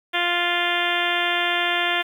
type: harmonic tone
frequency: 349.2 Hz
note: F4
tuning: in tune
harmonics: 1 / 2 / 3 / 4 / 5 / 6 / 7 / 8 / 9 / 10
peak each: -31 / -27 / -31 / -29 / -26 / -28 / -30 / -30 / -29 / -30 dBFS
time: 0.13-2.03 s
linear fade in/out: 20 ms
effects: 8-bit